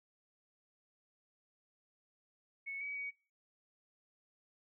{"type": "tone with pitch steps", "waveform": "sine", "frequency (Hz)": [2208, 2272, 2251], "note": ["C#7", "C#7", "C#7"], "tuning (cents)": [-7, 42, 26], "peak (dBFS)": -39, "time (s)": [2.66, 3.11], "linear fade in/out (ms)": 20, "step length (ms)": 150, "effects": ["noise-tail reverb RT60 0.4 s tail -21 dB re dry"]}